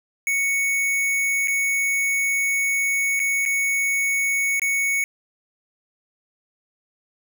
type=tone with dropouts; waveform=square; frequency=2221 Hz; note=C#7; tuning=3 cents sharp; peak=-20 dBFS; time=0.27-5.04 s; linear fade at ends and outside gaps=1 ms; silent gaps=1.474-1.481 / 3.194-3.2 / 3.453-3.46 / 4.596-4.618 s; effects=none